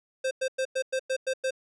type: tone bursts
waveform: square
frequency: 524 Hz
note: C5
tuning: 2 cents sharp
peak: -26 dBFS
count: 8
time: 0.24-1.508 s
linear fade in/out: 10 ms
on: 71 ms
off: 100 ms
effects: resampled to 22050 Hz